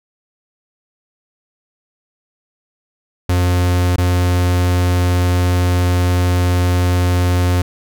45% pulse tone with dropouts, 89.3 Hz, F2, 39 cents sharp, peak -12 dBFS, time 3.29-7.62 s, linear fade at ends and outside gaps 5 ms, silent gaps 3.962-3.981 s, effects none

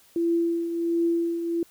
sine tone with tremolo, 337.4 Hz, E4, 40 cents sharp, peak -19 dBFS, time 0.16-1.63 s, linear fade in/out 2 ms, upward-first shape triangle, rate 1.4 Hz, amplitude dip 60%, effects white hiss -57 dBFS RMS until 1.7 s

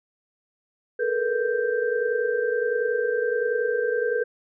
sine tone cluster, 432.5 / 453.9 / 483.9 / 1570 Hz, A4 / A#4 / B4 / G6, -30 / -46 / -35 / +2 cents, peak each -27 / -30 / -24 / -30 dBFS, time 0.99-4.24 s, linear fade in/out 10 ms, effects none

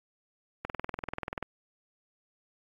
click train, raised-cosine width 0.5 ms, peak -18 dBFS, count 17, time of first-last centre 0.65-1.427 s, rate 20.6 Hz, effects AAC 64 kbps

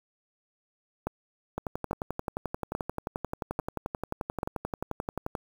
two click trains, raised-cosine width 1 ms, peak -15 / -17 dBFS, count 5 / 44, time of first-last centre 1.07-4.431 / 1.58-5.352 s, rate 1.19 / 11.4 Hz, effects 7-bit

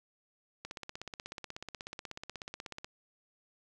click train, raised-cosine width 0.2 ms, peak -24 dBFS, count 37, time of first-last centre 0.65-2.845 s, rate 16.4 Hz, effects none

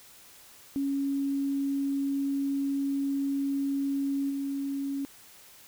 sine tone with level steps, 277.2 Hz, C#4, in tune, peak -26 / -29 dBFS, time 0.76-5.05 s, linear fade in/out 0 ms, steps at 4.29 s, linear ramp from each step 20 ms, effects white hiss -53 dBFS RMS until 5.67 s

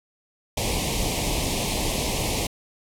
pink band-stop noise, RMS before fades -25 dBFS, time 0.57-2.47 s, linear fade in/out 5 ms, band 1000 to 2100 Hz, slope 48 dB/octave, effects low-pass 12000 Hz 12 dB/octave

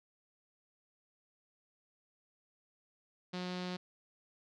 sawtooth tone with low-pass filter, 180.9 Hz, F#3, 39 cents flat, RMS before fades -40 dBFS, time 3.33-3.77 s, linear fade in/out 10 ms, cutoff 4300 Hz, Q 2.6, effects none

